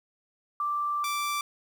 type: tone pair in turn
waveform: sine / sawtooth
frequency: 1174.7 / 1170.2 Hz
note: D6 / D6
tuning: 0 / -7 cents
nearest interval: unison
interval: 7 cents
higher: first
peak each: -26 / -24 dBFS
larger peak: second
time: 0.6-1.04 / 1.04-1.41 s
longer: first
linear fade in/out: 2 ms
effects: 10-bit